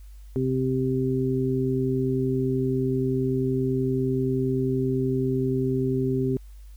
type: harmonic tone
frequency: 130.4 Hz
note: C3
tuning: 5 cents flat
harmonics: 1 / 2 / 3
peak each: -26 / -26 / -26 dBFS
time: 0.36-6.37 s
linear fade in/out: 0 ms
effects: added 50 Hz sine -41 dBFS peak until 6.76 s + white hiss -62 dBFS RMS until 6.76 s